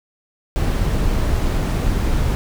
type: noise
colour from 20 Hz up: brown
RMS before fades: -18 dBFS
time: 0.56-2.35 s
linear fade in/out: 0 ms
effects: none